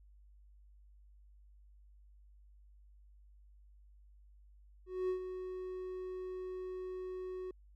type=tone with ADSR envelope; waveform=triangle; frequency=369.7 Hz; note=F#4; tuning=1 cent flat; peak=-29 dBFS; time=4.86-7.51 s; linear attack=230 ms; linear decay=99 ms; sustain=-9 dB; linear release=3 ms; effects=added 50 Hz sine -58 dBFS peak until 7.75 s